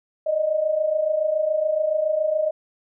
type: tone pair together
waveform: sine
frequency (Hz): 596.9 / 624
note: D5 / D#5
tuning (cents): +28 / +5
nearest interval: minor second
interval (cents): 77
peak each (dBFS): -25 / -20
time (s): 0.26-2.51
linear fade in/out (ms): 10
effects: none